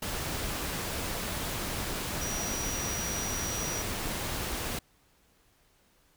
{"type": "tone in noise", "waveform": "sine", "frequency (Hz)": 5800, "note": "F#8", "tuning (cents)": -35, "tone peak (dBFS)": -35, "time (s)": [2.21, 3.82], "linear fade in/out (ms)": 5, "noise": "pink", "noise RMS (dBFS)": -34, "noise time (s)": [0.02, 4.79], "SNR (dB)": -4, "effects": ["pink hiss -66 dBFS RMS until 6.16 s"]}